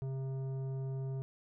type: tone with tanh clipping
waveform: sine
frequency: 133.6 Hz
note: C3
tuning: 36 cents sharp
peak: -37 dBFS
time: 0.02-1.22 s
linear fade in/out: 0 ms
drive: 11 dB
effects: none